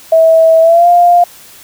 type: tone with pitch glide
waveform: sine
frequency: 650 to 700.7 Hz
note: E5 to F5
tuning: -24 to +6 cents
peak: -3 dBFS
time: 0.12-1.24 s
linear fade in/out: 5 ms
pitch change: +130 cents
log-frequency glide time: 0.61-0.88 s
effects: white hiss -37 dBFS RMS until 1.63 s